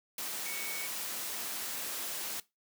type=tone in noise; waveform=sine; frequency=2234 Hz; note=C#7; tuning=13 cents sharp; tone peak=-41 dBFS; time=0.46-0.87 s; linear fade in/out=2 ms; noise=white; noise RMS=-38 dBFS; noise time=0.18-2.4 s; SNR=-6 dB; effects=noise-tail reverb RT60 0.2 s tail -19 dB re dry + high-pass 200 Hz 12 dB/octave